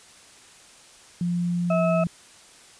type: tone with pitch glide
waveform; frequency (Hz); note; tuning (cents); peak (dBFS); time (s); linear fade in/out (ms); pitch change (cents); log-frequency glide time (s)
sine; 174.61 to 171.91; F3 to F3; 0 to -27; -22; 1.21-2.07; 2; -27; 1.75-1.95
type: harmonic tone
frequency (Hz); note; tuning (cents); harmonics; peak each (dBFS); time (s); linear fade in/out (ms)
647; E5; -32; 1 / 2 / 4; -21 / -29 / -35; 1.7-2.04; 5
effects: white hiss -50 dBFS RMS until 2.79 s + resampled to 22050 Hz